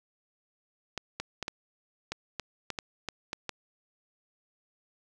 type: clicks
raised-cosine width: 0.2 ms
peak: -16 dBFS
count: 11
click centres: 0.977 / 1.2 / 1.427 / 1.481 / 2.12 / 2.397 / 2.703 / 2.788 / 3.087 / 3.331 / 3.493 s
effects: none